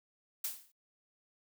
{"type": "noise with exponential decay", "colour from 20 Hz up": "blue", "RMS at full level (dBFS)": -33, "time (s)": [0.44, 0.72], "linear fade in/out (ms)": 5, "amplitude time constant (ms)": 60, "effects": ["noise-tail reverb RT60 0.1 s tail -26 dB re dry"]}